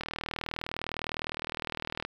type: click train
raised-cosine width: 0.3 ms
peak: -17 dBFS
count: 82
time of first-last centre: 0.01-2.05 s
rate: 39.7 Hz
effects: 8-bit